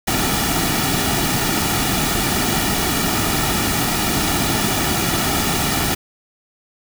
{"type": "noise with comb filter", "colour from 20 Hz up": "pink", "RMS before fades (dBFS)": -19, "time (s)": [0.07, 5.95], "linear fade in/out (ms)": 10, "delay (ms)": 1.9, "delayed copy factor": -0.6, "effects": []}